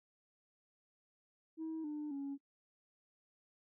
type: tone with pitch steps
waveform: sine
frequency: 320.3 / 298.9 / 278.8 Hz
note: E4 / D4 / C#4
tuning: -50 / +31 / +10 cents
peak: -37 dBFS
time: 1.57-2.38 s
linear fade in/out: 50 ms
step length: 270 ms
effects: noise-tail reverb RT60 0.1 s tail -21 dB re dry + tanh soft clip ceiling -37 dBFS